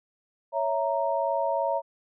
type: chord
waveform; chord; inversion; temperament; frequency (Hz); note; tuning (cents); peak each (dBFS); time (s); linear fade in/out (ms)
sine; A# diminished; first; equal with one note detuned; 556.6 / 659.3 / 932.3; C#5 / E5 / A#5; +7 / 0 / 0; -28; 0.52-1.82; 50
effects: none